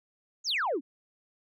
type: exponential sweep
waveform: sine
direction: down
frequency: 7020 to 241.7 Hz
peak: -25 dBFS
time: 0.44-0.81 s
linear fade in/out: 50 ms
effects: tanh soft clip ceiling -23 dBFS